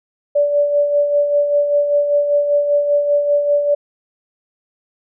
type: tone with tremolo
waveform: sine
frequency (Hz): 580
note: D5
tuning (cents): -22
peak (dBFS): -10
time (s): 0.35-3.75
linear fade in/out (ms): 10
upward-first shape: sine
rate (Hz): 5.1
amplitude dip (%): 50
effects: none